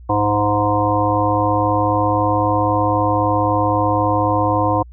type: harmonic tone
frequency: 103.83 Hz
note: G#2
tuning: in tune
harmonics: 1 / 3 / 5 / 7 / 9 / 10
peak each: -21 / -21 / -21 / -21 / -21 / -21 dBFS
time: 0.09-4.83 s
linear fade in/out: 10 ms
effects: added 60 Hz sine -36 dBFS peak until 4.92 s